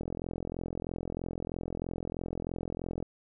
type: click train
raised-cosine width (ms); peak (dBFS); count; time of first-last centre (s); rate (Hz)
2; -22; 131; 0.01-3.026; 43.1
effects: none